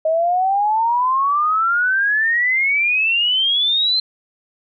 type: exponential sweep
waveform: sine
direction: up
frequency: 626 to 4143 Hz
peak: -14 dBFS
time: 0.05-4 s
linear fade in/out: 5 ms
effects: none